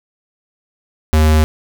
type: tone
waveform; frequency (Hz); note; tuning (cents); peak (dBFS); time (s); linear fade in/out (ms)
square; 77.7; D#2; -2; -9; 1.13-1.44; 0
effects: 8-bit